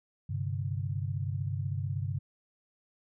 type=chord; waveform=sine; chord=G suspended fourth; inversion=none; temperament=equal; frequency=98 / 130.81 / 146.83 Hz; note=G2 / C3 / D3; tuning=0 / 0 / 0 cents; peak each=-33 / -35 / -37 dBFS; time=0.29-2.19 s; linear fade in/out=10 ms; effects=none